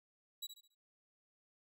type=tone with echo; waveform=sawtooth; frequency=3900 Hz; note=B7; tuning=23 cents flat; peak=-38 dBFS; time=0.42-0.47 s; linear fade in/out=10 ms; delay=70 ms; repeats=4; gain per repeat=-9 dB; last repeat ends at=0.75 s; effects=none